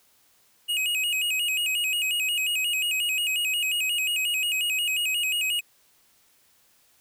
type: tone with vibrato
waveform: square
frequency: 2700 Hz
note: E7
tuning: 41 cents sharp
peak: -24 dBFS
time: 0.68-5.61 s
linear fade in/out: 20 ms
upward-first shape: square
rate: 5.6 Hz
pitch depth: 110 cents each way
effects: white hiss -62 dBFS RMS until 7 s